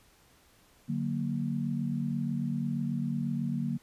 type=chord; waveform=sine; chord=D augmented; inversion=none; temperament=equal; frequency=146.83 / 185 / 233.1 Hz; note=D3 / F#3 / A#3; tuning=0 / 0 / 0 cents; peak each=-33 / -35 / -32 dBFS; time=0.88-3.78 s; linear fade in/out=20 ms; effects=pink hiss -62 dBFS RMS until 3.82 s + resampled to 32000 Hz